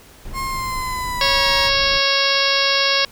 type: noise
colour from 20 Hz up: brown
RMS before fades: -31 dBFS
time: 0.25-1.99 s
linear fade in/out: 5 ms
type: tone with pitch glide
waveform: 35% pulse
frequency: 1068 to 951.5 Hz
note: C6 to A#5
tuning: +35 to +35 cents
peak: -21 dBFS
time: 0.33-1.71 s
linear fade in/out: 50 ms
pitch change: -200 cents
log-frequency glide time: 0.44-1.53 s
type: harmonic tone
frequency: 551 Hz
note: C#5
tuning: 11 cents flat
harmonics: 1 / 2 / 3 / 4 / 5 / 6 / 7 / 8 / 9 / 10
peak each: -24 / -24 / -24 / -24 / -24 / -24 / -24 / -24 / -24 / -24 dBFS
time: 1.21-3.05 s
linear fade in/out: 2 ms
effects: pink hiss -46 dBFS RMS until 3.11 s